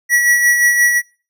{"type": "tone with tremolo", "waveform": "square", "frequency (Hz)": 1933, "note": "B6", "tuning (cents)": -38, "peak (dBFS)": -9, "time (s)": [0.09, 1.02], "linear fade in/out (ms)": 50, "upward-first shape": "sine", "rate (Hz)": 5.7, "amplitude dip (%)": 45, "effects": ["noise-tail reverb RT60 0.4 s tail -24 dB re dry"]}